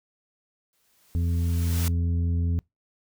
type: noise with exponential growth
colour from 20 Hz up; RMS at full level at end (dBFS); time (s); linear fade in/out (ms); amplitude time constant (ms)
white; -32; 0.73-1.88; 0; 250
type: harmonic tone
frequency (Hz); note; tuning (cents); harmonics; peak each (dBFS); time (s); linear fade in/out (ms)
85; F2; -46; 1 / 2 / 3 / 5; -22 / -33 / -36 / -46; 1.15-2.59; 0
effects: noise-tail reverb RT60 0.2 s tail -26 dB re dry